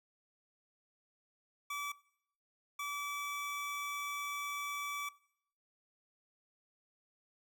25% pulse tone bursts at uneven times, 1152 Hz, D6, 34 cents flat, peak -34 dBFS, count 2, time 1.7-1.92 / 2.79-5.09 s, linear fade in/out 5 ms, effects noise-tail reverb RT60 0.7 s tail -21 dB re dry

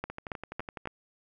two click trains, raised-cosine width 0.5 ms, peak -18 / -23 dBFS, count 4 / 10, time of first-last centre 0.04-0.873 / 0.1-0.856 s, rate 3.6 / 11.9 Hz, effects none

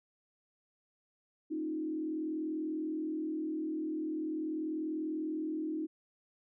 sine tone with frequency modulation, 312.6 Hz, D#4, 8 cents sharp, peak -33 dBFS, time 1.5-5.87 s, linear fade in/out 20 ms, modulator 40.4 Hz, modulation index 0.72, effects none

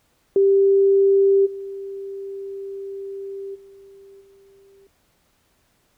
sine tone with level steps, 392.9 Hz, G4, 4 cents sharp, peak -12 / -29 / -43 / -49 dBFS, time 0.36-4.87 s, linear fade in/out 2 ms, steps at 1.45 / 3.54 / 4.2 s, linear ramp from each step 20 ms, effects pink hiss -64 dBFS RMS until 5.97 s

